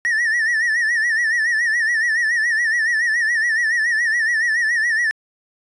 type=tone with vibrato; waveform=triangle; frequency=1836 Hz; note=A#6; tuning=27 cents flat; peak=-14 dBFS; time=0.05-5.11 s; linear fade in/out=0 ms; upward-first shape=sine; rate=7.1 Hz; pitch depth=100 cents each way; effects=resampled to 22050 Hz